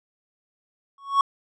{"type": "tone with exponential growth", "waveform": "triangle", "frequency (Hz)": 1108.7, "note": "C#6", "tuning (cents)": 0, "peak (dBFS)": -10, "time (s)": [0.98, 1.21], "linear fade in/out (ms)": 2, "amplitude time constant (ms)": 49, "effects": ["resampled to 22050 Hz"]}